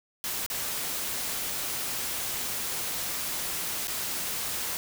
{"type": "noise with dropouts", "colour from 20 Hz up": "white", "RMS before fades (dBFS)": -32, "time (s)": [0.24, 4.77], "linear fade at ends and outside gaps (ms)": 0, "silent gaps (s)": [[0.463, 0.501], [3.872, 3.88]], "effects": []}